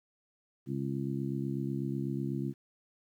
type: harmonic tone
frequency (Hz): 68.1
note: C#2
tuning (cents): -30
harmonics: 2 / 3 / 4 / 5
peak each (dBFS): -35 / -37 / -38 / -39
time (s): 0.66-2.54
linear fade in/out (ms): 50
effects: 11-bit

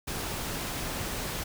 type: noise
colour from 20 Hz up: pink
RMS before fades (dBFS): -34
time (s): 0.07-1.44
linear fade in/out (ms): 10
effects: none

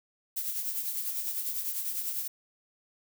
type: noise with tremolo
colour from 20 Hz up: violet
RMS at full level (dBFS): -31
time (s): 0.36-2.28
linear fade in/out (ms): 10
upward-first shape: triangle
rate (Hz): 10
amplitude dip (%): 55
effects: none

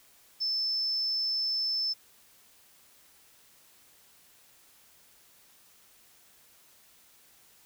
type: tone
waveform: sine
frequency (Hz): 5274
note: E8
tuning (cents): 0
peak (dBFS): -27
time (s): 0.4-1.94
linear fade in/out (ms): 20
effects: white hiss -60 dBFS RMS until 7.65 s

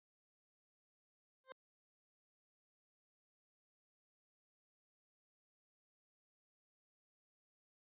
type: tone with exponential growth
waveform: 20% pulse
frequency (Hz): 523.3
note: C5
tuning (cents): 0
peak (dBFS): -40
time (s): 1.44-1.52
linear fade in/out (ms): 0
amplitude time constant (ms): 17
effects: high-pass 200 Hz 12 dB/octave + resampled to 8000 Hz

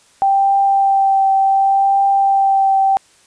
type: tone with vibrato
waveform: sine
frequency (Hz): 783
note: G5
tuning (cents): -2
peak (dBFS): -10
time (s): 0.22-2.97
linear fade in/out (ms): 0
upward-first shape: triangle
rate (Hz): 0.68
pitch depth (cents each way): 16
effects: white hiss -51 dBFS RMS until 3.26 s + resampled to 22050 Hz

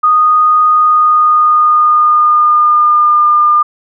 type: tone with pitch glide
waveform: sine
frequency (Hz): 1237 to 1204.6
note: D#6 to D6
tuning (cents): -10 to +44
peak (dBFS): -5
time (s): 0.03-3.63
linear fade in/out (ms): 10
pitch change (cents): -46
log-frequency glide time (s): 0.72-3.24
effects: none

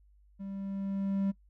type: tone with level ramp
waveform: triangle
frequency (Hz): 196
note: G3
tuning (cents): 0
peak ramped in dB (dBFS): -36 to -24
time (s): 0.39-1.32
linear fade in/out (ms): 20
effects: noise-tail reverb RT60 0.1 s tail -21 dB re dry + added 50 Hz sine -59 dBFS peak until 1.49 s

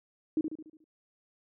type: tone with echo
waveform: sine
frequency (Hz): 312.9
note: D#4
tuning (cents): +10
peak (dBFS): -24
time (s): 0.37-0.41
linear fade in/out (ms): 2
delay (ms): 72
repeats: 6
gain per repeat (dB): -6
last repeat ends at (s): 0.842
effects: none

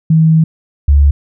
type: tone pair in turn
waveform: sine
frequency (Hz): 160 / 71.27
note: D#3 / C#2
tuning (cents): +49 / +49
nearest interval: octave + major second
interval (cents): 1400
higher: first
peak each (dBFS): -5 / -4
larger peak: second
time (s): 0.1-0.44 / 0.88-1.11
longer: first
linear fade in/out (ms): 5
effects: none

